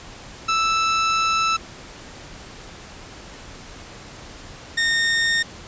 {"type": "tone pair in turn", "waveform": "sawtooth", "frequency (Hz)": [1318.5, 1836.2], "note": ["E6", "A#6"], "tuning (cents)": [0, -27], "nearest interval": "tritone", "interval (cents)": 573, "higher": "second", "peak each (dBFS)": -14, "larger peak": "neither", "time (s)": [[0.48, 1.57], [4.77, 5.43]], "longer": "first", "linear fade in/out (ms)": 10, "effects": ["pink hiss -40 dBFS RMS until 5.67 s", "resampled to 16000 Hz"]}